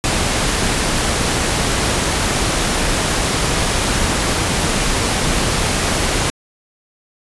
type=noise; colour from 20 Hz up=pink; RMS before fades=-17 dBFS; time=0.04-6.3 s; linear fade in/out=0 ms; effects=resampled to 24000 Hz